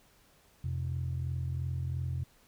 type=tone pair together; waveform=sine; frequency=85.8 / 128.7 Hz; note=F2 / C3; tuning=-30 / -28 cents; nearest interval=perfect fifth; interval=702 cents; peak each=-33 / -33 dBFS; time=0.64-2.24 s; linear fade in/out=5 ms; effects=tanh soft clip ceiling -26 dBFS + pink hiss -64 dBFS RMS until 2.47 s